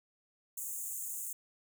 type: high-pass noise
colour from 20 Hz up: pink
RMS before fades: -40 dBFS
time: 0.57-1.33 s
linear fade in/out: 5 ms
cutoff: 6600 Hz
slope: 96 dB/octave
effects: none